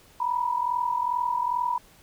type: tone pair together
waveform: sine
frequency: 941 / 983.4 Hz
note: A#5 / B5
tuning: +16 / -8 cents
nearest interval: minor second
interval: 76 cents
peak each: -28 / -25 dBFS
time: 0.2-1.78 s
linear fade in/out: 5 ms
effects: pink hiss -55 dBFS RMS until 2.02 s